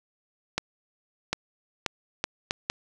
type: accelerating click train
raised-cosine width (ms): 0.2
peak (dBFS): -8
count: 6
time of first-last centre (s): 0.58-2.7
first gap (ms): 750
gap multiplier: 0.71
effects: none